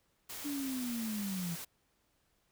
white noise, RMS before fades -44 dBFS, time 0.29-1.65 s, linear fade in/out 10 ms
sine linear sweep, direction down, 293.7 to 164.2 Hz, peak -35 dBFS, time 0.44-1.56 s, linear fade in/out 20 ms
effects pink hiss -75 dBFS RMS until 2.51 s

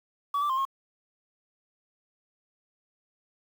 sine tone with pitch steps, 1139 / 1172 / 1053 / 1080 Hz, C#6 / D6 / C6 / C#6, +47 / -4 / +11 / -45 cents, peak -22 dBFS, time 0.34-0.652 s, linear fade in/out 5 ms, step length 78 ms, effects tanh soft clip ceiling -23 dBFS + 8-bit

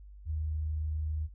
sine tone with pitch glide, 77.78 to 77.29 Hz, D#2 to D#2, 0 to -11 cents, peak -30 dBFS, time 0.25-1.29 s, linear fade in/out 50 ms, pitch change -11 cents, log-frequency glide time 0.35-0.56 s, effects added 50 Hz sine -47 dBFS peak until 1.34 s

